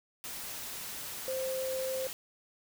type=tone in noise; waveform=sine; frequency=523.3 Hz; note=C5; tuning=in tune; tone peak=-32 dBFS; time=1.28-2.07 s; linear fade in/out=0 ms; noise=white; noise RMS=-41 dBFS; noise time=0.24-2.13 s; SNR=+6 dB; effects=none